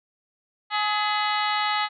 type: harmonic tone with a mistuned harmonic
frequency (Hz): 421.7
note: G#4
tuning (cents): +26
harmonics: 2 / 3 / 4 / 5 / 6 / 7 / 8 / 9 / 10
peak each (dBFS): -26 / -27 / -34 / -30 / -38 / -34 / -36 / -36 / -35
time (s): 0.7-1.89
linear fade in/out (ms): 50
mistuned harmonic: 5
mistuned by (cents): -59
effects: none